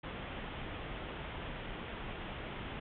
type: low-pass noise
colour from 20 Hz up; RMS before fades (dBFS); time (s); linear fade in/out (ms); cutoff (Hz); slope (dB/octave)
pink; -43; 0.03-2.8; 10; 3500; 96
effects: none